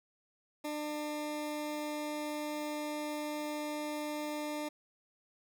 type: tone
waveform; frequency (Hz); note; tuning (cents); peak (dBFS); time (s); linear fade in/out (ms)
20% pulse; 299.6; D4; +35; -31; 0.64-4.69; 10
effects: none